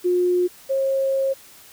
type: tone pair in turn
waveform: sine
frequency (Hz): 358 / 539.2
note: F4 / C#5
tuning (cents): +43 / -48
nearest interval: perfect fifth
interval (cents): 709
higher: second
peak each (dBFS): -16 / -18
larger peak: first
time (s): 0.04-0.48 / 0.69-1.34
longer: second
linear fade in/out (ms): 20
effects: white hiss -47 dBFS RMS until 1.72 s